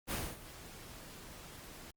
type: noise with ADSR envelope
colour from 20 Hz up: pink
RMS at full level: -35 dBFS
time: 0.07-1.91 s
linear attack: 46 ms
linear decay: 250 ms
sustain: -16 dB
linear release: 6 ms
effects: Opus 32 kbps